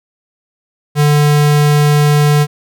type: tone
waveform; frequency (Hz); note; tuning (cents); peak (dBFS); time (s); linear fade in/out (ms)
square; 147.6; D3; +9; -8; 0.95-2.47; 50
effects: none